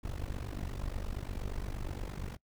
brown noise with amplitude modulation, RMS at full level -34 dBFS, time 0.03-2.37 s, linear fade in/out 20 ms, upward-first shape sine, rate 48.5 Hz, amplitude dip 90%, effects noise-tail reverb RT60 0.1 s tail -22 dB re dry

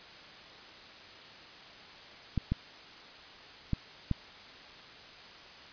clicks, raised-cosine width 5 ms, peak -16 dBFS, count 4, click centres 2.377 / 2.52 / 3.733 / 4.113 s, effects white hiss -50 dBFS RMS until 5.72 s + resampled to 11025 Hz

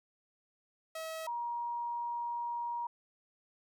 sawtooth / sine tone pair in turn, 643 / 948.6 Hz, E5 / A#5, -43 / +30 cents, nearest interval perfect fifth, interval 673 cents, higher second, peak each -35 / -34 dBFS, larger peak second, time 0.95-1.27 / 1.27-2.87 s, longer second, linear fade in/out 5 ms, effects none

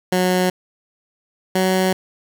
15% pulse tone pair in turn, 182.9 / 186.96 Hz, F#3 / F#3, -20 / +18 cents, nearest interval unison, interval 38 cents, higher second, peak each -9 dBFS, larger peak neither, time 0.12-0.5 / 1.55-1.93 s, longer neither, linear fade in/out 5 ms, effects none

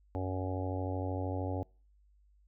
harmonic tone, 93.1 Hz, F#2, 11 cents sharp, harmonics 1 / 3 / 4 / 5 / 6 / 7 / 8 / 9, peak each -35 / -39 / -45 / -43 / -43 / -47 / -45 / -46 dBFS, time 0.15-1.63 s, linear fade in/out 0 ms, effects noise-tail reverb RT60 0.4 s tail -26 dB re dry + added 50 Hz sine -62 dBFS peak until 2.47 s

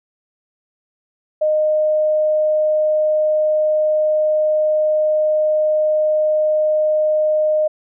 sine tone, 615 Hz, D#5, 20 cents flat, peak -13 dBFS, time 1.41-7.68 s, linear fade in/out 10 ms, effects none

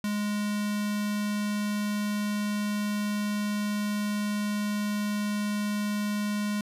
square tone with notch filter, 207.7 Hz, G#3, in tune, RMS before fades -29 dBFS, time 0.04-6.61 s, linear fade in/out 2 ms, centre 500 Hz, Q 0.85, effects resampled to 32000 Hz

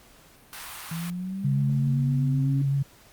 pink high-pass noise, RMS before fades -39 dBFS, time 0.53-1.1 s, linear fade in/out 0 ms, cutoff 900 Hz, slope 24 dB/octave
sine linear sweep, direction up, 162 to 277.2 Hz, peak -29 dBFS, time 0.91-2.62 s, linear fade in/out 5 ms
sine tone with vibrato, 138.59 Hz, C#3, in tune, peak -21 dBFS, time 1.44-2.83 s, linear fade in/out 10 ms, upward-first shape sine, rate 7.8 Hz, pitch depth 18 cents each way
effects pink hiss -54 dBFS RMS until 3.12 s + Opus 48 kbps

